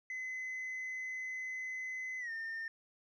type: tone with pitch glide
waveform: sine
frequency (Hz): 2034 to 1812.1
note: C7 to A#6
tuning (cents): -50 to -49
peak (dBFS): -36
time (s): 0.1-2.68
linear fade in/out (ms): 2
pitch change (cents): -199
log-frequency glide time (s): 2.19-2.31
effects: tanh soft clip ceiling -37 dBFS + 13-bit